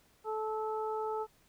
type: harmonic tone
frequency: 435 Hz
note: A4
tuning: 20 cents flat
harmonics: 1 / 2 / 3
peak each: -35 / -37 / -42 dBFS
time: 0.24-1.27 s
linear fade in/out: 50 ms
effects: pink hiss -67 dBFS RMS until 1.48 s